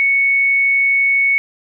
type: tone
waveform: sine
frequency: 2217 Hz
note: C#7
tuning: in tune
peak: -11 dBFS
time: 0-1.38 s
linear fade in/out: 0 ms
effects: none